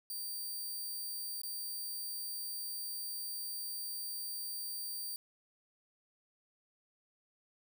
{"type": "tone with dropouts", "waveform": "5% pulse", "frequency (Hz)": 4672, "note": "D8", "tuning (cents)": -10, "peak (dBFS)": -32, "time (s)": [0.1, 5.16], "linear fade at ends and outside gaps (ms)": 1, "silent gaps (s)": [1.417, 1.434], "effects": []}